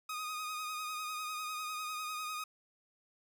sawtooth tone with vibrato, 1244.5 Hz, D#6, in tune, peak -34 dBFS, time 0.09-2.44 s, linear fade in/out 5 ms, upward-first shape sine, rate 10 Hz, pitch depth 33 cents each way, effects none

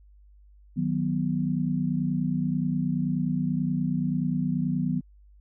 sine chord, B major, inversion first, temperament equal, 155.56 / 185 / 246.9 Hz, D#3 / F#3 / B3, 0 / 0 / 0 cents, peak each -28 dBFS, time 0.76-5.01 s, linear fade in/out 20 ms, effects added 50 Hz sine -51 dBFS peak until 5.4 s

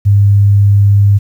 sine tone, 100.9 Hz, G#2, 49 cents flat, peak -4 dBFS, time 0.05-1.19 s, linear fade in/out 20 ms, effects 7-bit

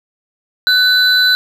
triangle tone pair together, 1500 / 4005 Hz, F#6 / B7, +23 / +23 cents, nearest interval octave + perfect fourth, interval 1700 cents, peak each -10 dBFS, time 0.67-1.35 s, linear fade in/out 0 ms, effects none

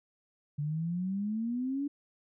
sine exponential sweep, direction up, 143.7 to 290.6 Hz, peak -30 dBFS, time 0.58-1.88 s, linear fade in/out 10 ms, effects none

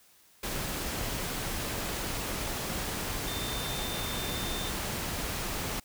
sine tone in noise, 3592 Hz, A7, 35 cents sharp, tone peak -39 dBFS, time 3.27-4.7 s, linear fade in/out 5 ms, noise pink, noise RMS -34 dBFS, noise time 0.43-5.8 s, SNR -8 dB, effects white hiss -61 dBFS RMS until 5.84 s

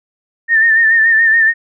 sine tone with vibrato, 1805 Hz, A6, 44 cents sharp, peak -7 dBFS, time 0.48-1.54 s, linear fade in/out 50 ms, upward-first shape sine, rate 7 Hz, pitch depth 49 cents each way, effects none

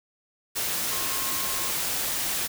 sine tone in noise, 1072 Hz, C6, 42 cents sharp, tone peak -38 dBFS, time 0.9-1.71 s, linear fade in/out 20 ms, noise white, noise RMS -28 dBFS, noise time 0.55-2.48 s, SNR -13 dB, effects none

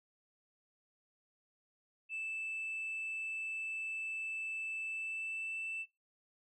sine tone with pitch glide, 2637 to 2655 Hz, E7 to E7, 0 to +12 cents, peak -36 dBFS, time 2.09-5.86 s, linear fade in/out 50 ms, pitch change +12 cents, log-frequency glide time 4.83-5.62 s, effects noise-tail reverb RT60 0.2 s tail -21 dB re dry + tanh soft clip ceiling -35 dBFS

